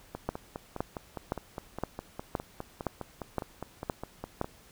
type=two click trains; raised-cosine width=1 ms; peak=-22 / -15 dBFS; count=22 / 9; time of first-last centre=0.15-4.444 / 0.29-4.414 s; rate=4.89 / 1.94 Hz; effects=pink hiss -57 dBFS RMS until 4.71 s